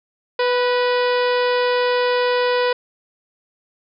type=harmonic tone with a mistuned harmonic; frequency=493.9 Hz; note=B4; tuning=in tune; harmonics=1 / 2 / 3 / 4 / 5 / 6 / 7 / 8 / 9 / 10; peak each=-17 / -23 / -27 / -29 / -31 / -33 / -34 / -35 / -36 / -37 dBFS; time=0.39-2.73 s; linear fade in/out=5 ms; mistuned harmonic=4; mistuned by=-32 cents; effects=none